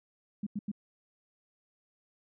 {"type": "tone bursts", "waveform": "sine", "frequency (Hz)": 205.9, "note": "G#3", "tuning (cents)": -15, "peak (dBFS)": -31, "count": 3, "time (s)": [0.43, 0.716], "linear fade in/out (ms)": 5, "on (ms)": 36, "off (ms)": 89, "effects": []}